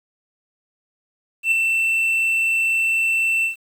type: tone with ADSR envelope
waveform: triangle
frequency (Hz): 2679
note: E7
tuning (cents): +27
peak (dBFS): -11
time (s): 1.43-3.56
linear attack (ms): 87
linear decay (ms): 5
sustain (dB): -4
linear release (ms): 120
effects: 8-bit